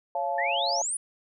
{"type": "chord", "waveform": "sine", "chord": "Db augmented", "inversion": "none", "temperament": "just", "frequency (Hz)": [554.4, 693, 866.2], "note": ["Db5", "F5", "A5"], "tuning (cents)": [0, -14, -27], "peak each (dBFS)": [-32, -29, -30], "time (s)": [0.15, 0.82], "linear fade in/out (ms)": 2}
{"type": "exponential sweep", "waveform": "sine", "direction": "up", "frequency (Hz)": [1760, 10110], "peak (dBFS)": -27, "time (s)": [0.38, 0.97], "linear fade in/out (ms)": 5}
{"effects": []}